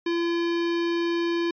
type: tone with notch filter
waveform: square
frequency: 340.3 Hz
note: F4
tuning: 45 cents flat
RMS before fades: -25 dBFS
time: 0.06-1.51 s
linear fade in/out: 5 ms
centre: 720 Hz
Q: 1.1
effects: resampled to 11025 Hz